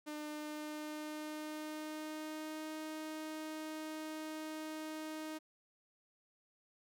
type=tone with pitch glide; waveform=sawtooth; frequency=301.3 to 311.7 Hz; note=D4 to D#4; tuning=+44 to +3 cents; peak=-38 dBFS; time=0.06-5.39 s; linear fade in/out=20 ms; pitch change=+59 cents; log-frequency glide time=0.28-2.72 s; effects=none